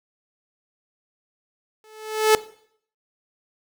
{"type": "tone with exponential growth", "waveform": "sawtooth", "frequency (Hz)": 433.7, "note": "A4", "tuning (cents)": -25, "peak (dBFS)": -7, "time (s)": [1.84, 2.35], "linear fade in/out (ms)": 1, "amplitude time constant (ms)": 110, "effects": ["noise-tail reverb RT60 0.6 s tail -17 dB re dry"]}